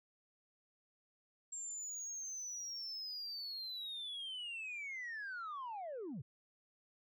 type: linear sweep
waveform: sine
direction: down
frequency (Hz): 7459 to 106.7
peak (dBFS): -40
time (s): 1.52-6.22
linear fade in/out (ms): 10
effects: tanh soft clip ceiling -40 dBFS